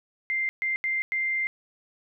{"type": "tone bursts at uneven times", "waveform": "sine", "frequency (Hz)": 2093, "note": "C7", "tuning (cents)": 0, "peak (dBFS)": -24, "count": 4, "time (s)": [[0.3, 0.49], [0.62, 0.76], [0.84, 1.02], [1.12, 1.47]], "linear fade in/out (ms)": 0, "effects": []}